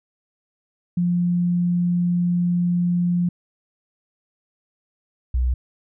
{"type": "tone pair in turn", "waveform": "sine", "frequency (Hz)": [175.5, 62.23], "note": ["F3", "B1"], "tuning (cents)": [9, 14], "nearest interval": "octave + tritone", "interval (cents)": 1795, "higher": "first", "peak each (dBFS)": -17, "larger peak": "neither", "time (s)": [[0.97, 3.29], [5.34, 5.54]], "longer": "first", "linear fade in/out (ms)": 5, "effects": []}